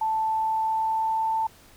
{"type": "tone with pitch glide", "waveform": "sine", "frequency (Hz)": [880, 888.7], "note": ["A5", "A5"], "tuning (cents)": [0, 17], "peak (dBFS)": -22, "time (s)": [0.01, 1.47], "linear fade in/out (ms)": 5, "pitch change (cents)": 17, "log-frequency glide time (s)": [0.3, 1.33], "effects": ["pink hiss -53 dBFS RMS until 1.76 s"]}